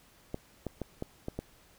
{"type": "clicks", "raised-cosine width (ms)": 2, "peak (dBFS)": -21, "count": 6, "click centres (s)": [0.344, 0.667, 0.817, 1.024, 1.284, 1.39], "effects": ["pink hiss -61 dBFS RMS until 1.78 s"]}